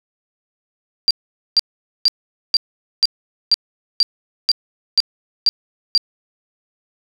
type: tone bursts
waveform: sine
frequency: 4731 Hz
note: D8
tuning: 12 cents sharp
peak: -9 dBFS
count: 11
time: 1.08-5.977 s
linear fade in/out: 0 ms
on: 27 ms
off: 460 ms
effects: none